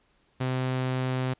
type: tone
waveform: sawtooth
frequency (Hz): 129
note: C3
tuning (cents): -24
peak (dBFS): -22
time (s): 0.4-1.34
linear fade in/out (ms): 10
effects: pink hiss -67 dBFS RMS until 1.39 s + resampled to 8000 Hz